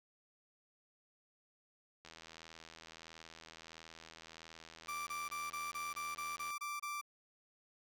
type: click train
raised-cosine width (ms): 0.2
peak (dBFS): -35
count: 364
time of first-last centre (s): 2.05-6.504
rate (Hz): 81.5
type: tone bursts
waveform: 30% pulse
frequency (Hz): 1174.7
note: D6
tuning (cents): 0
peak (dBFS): -37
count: 10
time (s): 4.88-7.014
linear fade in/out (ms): 10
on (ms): 190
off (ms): 26
effects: none